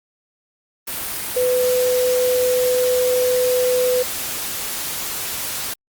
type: tone in noise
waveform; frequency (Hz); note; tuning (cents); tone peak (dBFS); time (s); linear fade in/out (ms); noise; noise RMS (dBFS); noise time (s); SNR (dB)
sine; 501; B4; +25; -15; 1.36-4.03; 10; white; -26; 0.87-5.74; +8
effects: Opus 32 kbps